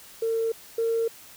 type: tone pair in turn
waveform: sine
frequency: 453.2 / 456.9 Hz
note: A#4 / A#4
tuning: -49 / -35 cents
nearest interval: unison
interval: 14 cents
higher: second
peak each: -22 / -21 dBFS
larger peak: second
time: 0.22-0.52 / 0.78-1.08 s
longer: neither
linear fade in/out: 5 ms
effects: tanh soft clip ceiling -17 dBFS + white hiss -48 dBFS RMS until 1.36 s